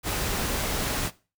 pink noise, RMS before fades -28 dBFS, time 0.03-1.11 s, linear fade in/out 50 ms, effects noise-tail reverb RT60 0.3 s tail -17 dB re dry

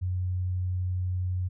sine tone, 91.2 Hz, F#2, 24 cents flat, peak -26 dBFS, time 0.01-1.49 s, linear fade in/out 20 ms, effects none

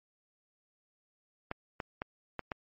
clicks, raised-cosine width 0.5 ms, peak -20 dBFS, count 5, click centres 1.514 / 1.802 / 2.019 / 2.393 / 2.518 s, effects MP3 32 kbps

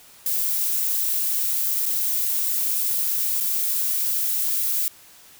violet noise with dropouts, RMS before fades -23 dBFS, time 0.26-4.88 s, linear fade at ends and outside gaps 1 ms, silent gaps 1.857-1.862 / 3.403-3.407 s, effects white hiss -49 dBFS RMS until 5.39 s

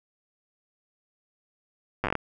slowing click train, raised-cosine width 0.5 ms, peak -11 dBFS, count 8, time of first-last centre 2.04-2.153 s, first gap 8 ms, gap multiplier 1.23, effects none

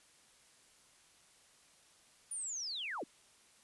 sine linear sweep, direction down, 9640 to 198.2 Hz, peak -38 dBFS, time 2.31-3.04 s, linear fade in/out 5 ms, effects white hiss -65 dBFS RMS until 3.63 s + resampled to 24000 Hz

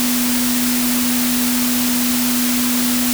sine tone in noise, 245.5 Hz, B3, 10 cents flat, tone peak -17 dBFS, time 0-3.13 s, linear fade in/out 0 ms, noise white, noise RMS -20 dBFS, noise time 0-3.13 s, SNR 0 dB, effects none

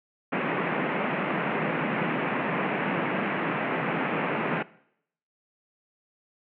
pink band-pass noise, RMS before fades -28 dBFS, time 0.32-4.63 s, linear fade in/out 10 ms, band 150 to 2600 Hz, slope 48 dB/octave, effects noise-tail reverb RT60 0.7 s tail -20 dB re dry

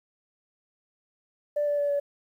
sine tone with pitch steps, 587.3 / 581.9 / 576.5 / 571.2 Hz, D5 / D5 / D5 / D5, 0 / -16 / -32 / -48 cents, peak -22 dBFS, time 1.56-2 s, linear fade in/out 10 ms, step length 110 ms, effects tanh soft clip ceiling -19 dBFS + 10-bit

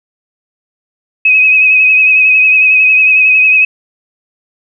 sine tone with vibrato, 2539 Hz, D#7, 34 cents sharp, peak -4 dBFS, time 1.25-3.65 s, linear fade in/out 5 ms, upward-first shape sine, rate 11 Hz, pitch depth 31 cents each way, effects none

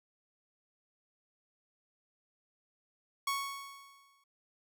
sawtooth tone with exponential decay, 1108.7 Hz, C#6, in tune, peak -26 dBFS, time 3.27-4.24 s, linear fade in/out 5 ms, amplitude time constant 210 ms, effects none

